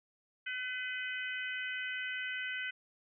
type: harmonic tone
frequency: 505 Hz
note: B4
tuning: 39 cents sharp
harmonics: 3 / 4 / 5 / 6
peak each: -39 / -41 / -43 / -45 dBFS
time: 0.46-2.71 s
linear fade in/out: 10 ms
effects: none